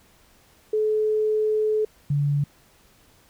sine tone pair in turn, 430 / 143.79 Hz, A4 / D3, -40 / -36 cents, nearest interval octave + perfect fifth, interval 1896 cents, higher first, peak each -19 dBFS, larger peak neither, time 0.73-1.85 / 2.1-2.44 s, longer first, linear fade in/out 5 ms, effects pink hiss -57 dBFS RMS until 3.29 s

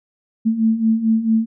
sine beating tone pair, 220 / 224.5 Hz, A3 / A3, 0 / +35 cents, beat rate 4.5 Hz, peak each -20 / -15 dBFS, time 0.45-1.46 s, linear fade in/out 20 ms, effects none

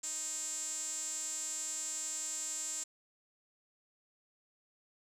sawtooth tone with band-pass filter, 311.1 Hz, D#4, in tune, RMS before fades -39 dBFS, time 0.03-2.84 s, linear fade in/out 10 ms, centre 7400 Hz, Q 10, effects none

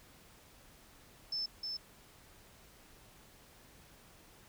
sine tone with echo, 5274 Hz, E8, in tune, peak -34 dBFS, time 1.32-1.46 s, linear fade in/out 5 ms, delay 310 ms, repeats 1, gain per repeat -3 dB, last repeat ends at 1.77 s, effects pink hiss -60 dBFS RMS until 4.48 s

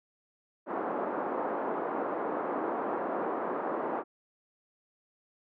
pink band-pass noise, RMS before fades -33 dBFS, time 0.66-4.04 s, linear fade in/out 50 ms, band 290 to 1200 Hz, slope 24 dB/octave, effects none

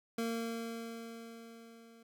25% pulse tone with level ramp, 229.4 Hz, A#3, 28 cents flat, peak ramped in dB -29 to -53 dBFS, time 0.18-2.03 s, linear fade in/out 5 ms, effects none

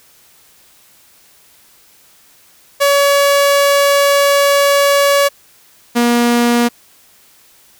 sawtooth tone pair in turn, 565 / 238.5 Hz, C#5 / A#3, +33 / +40 cents, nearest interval octave + minor third, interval 1493 cents, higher first, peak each -5 / -6 dBFS, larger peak first, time 2.8-5.29 / 5.95-6.69 s, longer first, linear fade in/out 20 ms, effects white hiss -48 dBFS RMS until 7.79 s

